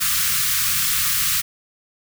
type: band-stop noise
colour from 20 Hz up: white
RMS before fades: -20 dBFS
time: 0-1.42 s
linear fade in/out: 20 ms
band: 190 to 1100 Hz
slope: 96 dB/octave
effects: none